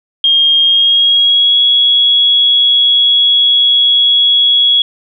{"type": "tone with pitch glide", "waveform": "sine", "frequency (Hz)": [3229, 3343], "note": ["G#7", "G#7"], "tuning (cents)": [-49, 11], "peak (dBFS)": -6, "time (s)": [0.24, 4.82], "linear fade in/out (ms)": 2, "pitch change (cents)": 60, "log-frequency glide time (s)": [0.61, 1.59], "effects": []}